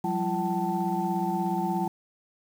sine tone cluster, 177.4 / 194.2 / 340.2 / 762 / 882 Hz, F3 / G3 / F4 / G5 / A5, +27 / -16 / -45 / -49 / +4 cents, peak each -31 dBFS, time 0.04-1.88 s, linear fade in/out 5 ms, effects tanh soft clip ceiling -14 dBFS + 8-bit

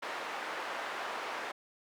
white band-pass noise, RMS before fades -39 dBFS, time 0.02-1.52 s, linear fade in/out 10 ms, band 520 to 1500 Hz, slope 12 dB/octave, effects none

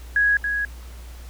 sine tone with echo, 1661.2 Hz, G#6, in tune, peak -15 dBFS, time 0.16-0.37 s, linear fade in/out 2 ms, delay 280 ms, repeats 1, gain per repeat -6 dB, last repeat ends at 0.65 s, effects added 60 Hz sine -36 dBFS peak until 1.29 s + pink hiss -48 dBFS RMS until 1.29 s

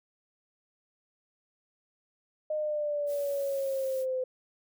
sine exponential sweep, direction down, 616 to 510 Hz, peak -28 dBFS, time 2.5-4.24 s, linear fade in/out 5 ms
blue noise, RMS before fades -48 dBFS, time 3.06-4.06 s, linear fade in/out 50 ms
effects none

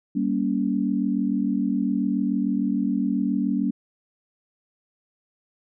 sine chord, G diminished, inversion none, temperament just, 196 / 235.2 / 282.2 Hz, G3 / Bb3 / Db4, 0 / +16 / +31 cents, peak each -25 dBFS, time 0.15-3.71 s, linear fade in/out 10 ms, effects none

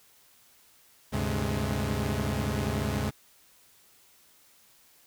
sawtooth tone cluster, 73.8 / 100.3 / 133.2 / 211.2 Hz, D2 / G2 / C3 / G#3, +9 / +40 / +31 / +29 cents, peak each -29 dBFS, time 1.12-3.11 s, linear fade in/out 20 ms, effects white hiss -60 dBFS RMS until 5.06 s

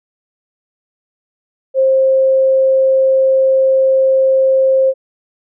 sine tone, 530 Hz, C5, 22 cents sharp, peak -8 dBFS, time 1.74-4.94 s, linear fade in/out 50 ms, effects none

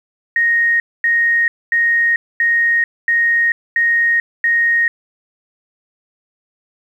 sine tone bursts, 1864.7 Hz, A#6, in tune, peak -11 dBFS, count 7, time 0.36-4.88 s, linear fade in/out 2 ms, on 440 ms, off 240 ms, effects 8-bit

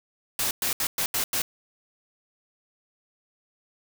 white noise bursts at uneven times, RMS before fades -26 dBFS, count 6, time 0.39-0.51 / 0.62-0.73 / 0.8-0.87 / 0.98-1.06 / 1.14-1.24 / 1.33-1.42 s, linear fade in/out 2 ms, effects none

